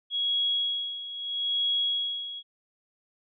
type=tone with tremolo; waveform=sine; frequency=3322 Hz; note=G#7; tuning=in tune; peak=-23 dBFS; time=0.1-2.43 s; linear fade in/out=50 ms; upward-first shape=sine; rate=0.77 Hz; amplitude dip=75%; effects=none